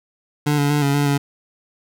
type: tone with pitch steps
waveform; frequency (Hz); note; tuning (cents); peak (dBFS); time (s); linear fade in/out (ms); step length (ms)
25% pulse; 147.7 / 143.6 / 147.2 / 140.5 / 144.2 / 141.6; D3 / D3 / D3 / C#3 / D3 / C#3; +10 / -39 / +4 / +24 / -31 / +37; -12; 0.46-1.18; 10; 120
effects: none